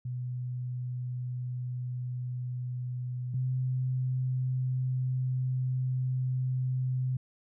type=tone pair in turn; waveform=sine; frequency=124.7 / 128.35 Hz; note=B2 / C3; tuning=+17 / -33 cents; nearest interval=unison; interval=50 cents; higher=second; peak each=-32 / -27 dBFS; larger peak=second; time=0.05-3.34 / 3.34-7.17 s; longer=second; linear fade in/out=5 ms; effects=none